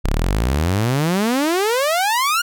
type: exponential sweep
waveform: sawtooth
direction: up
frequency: 31.4 to 1451 Hz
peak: -12 dBFS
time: 0.04-2.42 s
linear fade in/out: 10 ms
effects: none